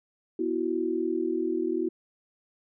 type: chord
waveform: sine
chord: B suspended fourth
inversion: none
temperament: equal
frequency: 246.9 / 329.6 / 370 Hz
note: B3 / E4 / F#4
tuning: 0 / 0 / 0 cents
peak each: -34 / -28 / -29 dBFS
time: 0.39-1.89 s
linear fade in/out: 5 ms
effects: none